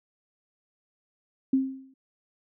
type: tone with exponential decay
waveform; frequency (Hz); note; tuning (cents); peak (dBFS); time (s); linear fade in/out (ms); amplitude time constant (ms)
sine; 265.6; C4; +26; -17; 1.53-1.94; 5; 89
effects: none